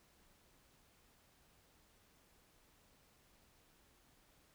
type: silence
effects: pink hiss -70 dBFS RMS until 4.54 s